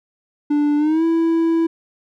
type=tone with pitch glide; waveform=triangle; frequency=293.7 to 329.7 Hz; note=D4 to E4; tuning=0 to 0 cents; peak=-12 dBFS; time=0.5-1.67 s; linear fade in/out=10 ms; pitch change=+200 cents; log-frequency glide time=0.77-1.04 s; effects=none